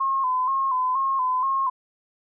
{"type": "tone with vibrato", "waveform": "sine", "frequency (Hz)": 1046.5, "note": "C6", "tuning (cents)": 0, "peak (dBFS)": -20, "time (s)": [0, 1.7], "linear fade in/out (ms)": 10, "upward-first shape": "square", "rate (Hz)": 2.1, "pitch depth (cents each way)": 52, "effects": []}